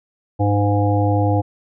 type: harmonic tone with a mistuned harmonic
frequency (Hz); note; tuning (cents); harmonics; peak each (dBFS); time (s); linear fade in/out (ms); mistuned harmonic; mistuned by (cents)
102; G#2; -31; 1 / 3 / 5 / 7 / 8; -16 / -21 / -23 / -24 / -25; 0.39-1.42; 20; 8; +20
effects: none